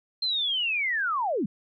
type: linear sweep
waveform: sine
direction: down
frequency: 4186 to 164.81 Hz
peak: -24 dBFS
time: 0.22-1.46 s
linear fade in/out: 5 ms
effects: none